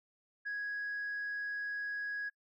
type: tone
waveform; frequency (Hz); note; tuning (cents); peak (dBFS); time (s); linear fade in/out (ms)
sine; 1661.2; G#6; 0; -34; 0.45-2.3; 20
effects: noise-tail reverb RT60 0.1 s tail -26 dB re dry + tanh soft clip ceiling -33 dBFS